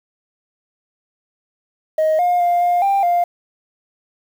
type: tone with pitch steps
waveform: sine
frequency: 627 / 711 / 701 / 706 / 791 / 700 Hz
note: D#5 / F5 / F5 / F5 / G5 / F5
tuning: +13 / +31 / +6 / +19 / +15 / +4 cents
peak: -11 dBFS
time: 1.98-3.24 s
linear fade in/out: 5 ms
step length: 210 ms
effects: tanh soft clip ceiling -11 dBFS + 7-bit